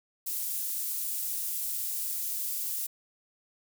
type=high-pass noise; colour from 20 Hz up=pink; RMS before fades=-33 dBFS; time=0.26-2.87 s; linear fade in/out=10 ms; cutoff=12000 Hz; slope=12 dB/octave; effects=none